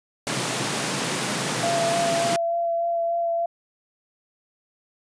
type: high-pass noise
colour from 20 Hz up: pink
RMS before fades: -26 dBFS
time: 0.27-2.36 s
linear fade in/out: 0 ms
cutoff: 120 Hz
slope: 96 dB/octave
type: tone with vibrato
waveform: sine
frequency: 679 Hz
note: F5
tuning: 49 cents flat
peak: -21 dBFS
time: 1.63-3.46 s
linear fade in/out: 5 ms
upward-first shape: sine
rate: 3.4 Hz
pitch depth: 13 cents each way
effects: resampled to 22050 Hz